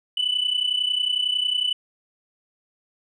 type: tone pair together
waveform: sine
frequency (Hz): 2969 / 3000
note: F#7 / F#7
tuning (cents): +5 / +23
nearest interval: unison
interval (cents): 18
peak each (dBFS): -22 / -22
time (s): 0.17-1.73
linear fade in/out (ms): 5
effects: tanh soft clip ceiling -16 dBFS